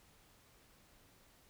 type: silence
effects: pink hiss -66 dBFS RMS until 1.49 s